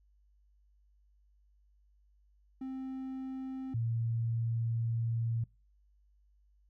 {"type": "tone pair in turn", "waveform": ["triangle", "sine"], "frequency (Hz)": [263.1, 115.18], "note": ["C4", "A#2"], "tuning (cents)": [10, -20], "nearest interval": "octave + major second", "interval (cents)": 1430, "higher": "first", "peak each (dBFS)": [-35, -30], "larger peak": "second", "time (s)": [[2.61, 3.74], [3.74, 5.44]], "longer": "second", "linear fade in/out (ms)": 5, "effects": ["noise-tail reverb RT60 0.3 s tail -23 dB re dry", "added 50 Hz sine -64 dBFS peak until 6.69 s"]}